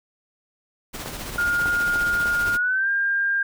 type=noise with tremolo; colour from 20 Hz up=pink; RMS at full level=-31 dBFS; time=0.93-2.58 s; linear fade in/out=20 ms; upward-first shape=triangle; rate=15 Hz; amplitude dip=50%
type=click train; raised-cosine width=1 ms; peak=-18 dBFS; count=5; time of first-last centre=1.06-2.258 s; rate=3.34 Hz
type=tone with pitch glide; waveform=sine; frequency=1419 to 1602 Hz; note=F6 to G6; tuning=+27 to +37 cents; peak=-19 dBFS; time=1.38-3.43 s; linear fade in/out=5 ms; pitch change=+210 cents; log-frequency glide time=2.53-2.89 s
effects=none